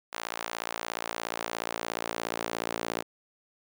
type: tone with high-pass filter sweep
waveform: sawtooth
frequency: 57 Hz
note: A#1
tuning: 38 cents flat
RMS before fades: -35 dBFS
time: 0.12-3.03 s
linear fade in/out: 20 ms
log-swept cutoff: 870 to 390 Hz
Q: 0.84
effects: none